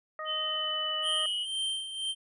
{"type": "harmonic tone", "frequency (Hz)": 622.3, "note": "D#5", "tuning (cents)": 0, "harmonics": [1, 2, 3], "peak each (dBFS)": [-40, -37, -42], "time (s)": [0.19, 1.26], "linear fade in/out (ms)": 2}
{"type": "tone with pitch glide", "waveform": "sine", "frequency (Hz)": [3044, 2934], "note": ["F#7", "F#7"], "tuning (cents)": [48, -15], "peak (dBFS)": -30, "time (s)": [0.25, 1.47], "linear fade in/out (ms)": 50, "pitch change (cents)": -63, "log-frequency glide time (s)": [0.42, 1.35]}
{"type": "tone with tremolo", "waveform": "square", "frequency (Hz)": 3136, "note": "G7", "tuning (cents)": 0, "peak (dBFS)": -29, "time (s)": [1.02, 2.15], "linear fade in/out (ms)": 50, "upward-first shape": "sine", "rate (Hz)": 2, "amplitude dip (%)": 65}
{"effects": ["resampled to 24000 Hz"]}